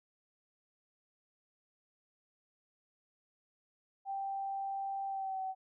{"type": "tone with pitch glide", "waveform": "sine", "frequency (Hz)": [784, 760.4], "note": ["G5", "F#5"], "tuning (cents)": [0, 47], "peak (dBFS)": -35, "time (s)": [4.05, 5.55], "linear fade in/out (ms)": 50, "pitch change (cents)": -53, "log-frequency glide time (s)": [5.07, 5.41], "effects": []}